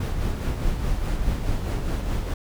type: noise with tremolo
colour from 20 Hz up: brown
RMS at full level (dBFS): -23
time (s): 0-2.34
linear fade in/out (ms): 5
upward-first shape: sine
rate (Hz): 4.8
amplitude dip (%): 40
effects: none